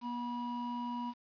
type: tone pair together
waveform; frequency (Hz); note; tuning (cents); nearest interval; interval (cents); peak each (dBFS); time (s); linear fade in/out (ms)
triangle; 240.8 / 970; B3 / B5; -44 / -31; 2 octaves; 2413; -36 / -37; 0.01-1.14; 50
effects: resampled to 11025 Hz + 10-bit